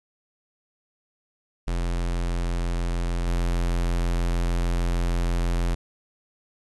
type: tone with level steps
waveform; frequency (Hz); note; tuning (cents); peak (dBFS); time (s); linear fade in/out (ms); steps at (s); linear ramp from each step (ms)
square; 43.21; F1; -18; -24 / -22; 1.67-5.75; 10; 3.27; 2
effects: resampled to 24000 Hz + 10-bit